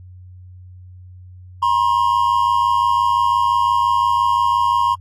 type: tone pair together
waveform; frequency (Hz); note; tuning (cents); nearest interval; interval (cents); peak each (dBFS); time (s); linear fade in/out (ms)
triangle; 960 / 1065.8; B5 / C6; -49 / +32; major second; 181; -14 / -15; 1.62-4.95; 10
effects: added 91 Hz sine -37 dBFS peak until 5 s + AAC 48 kbps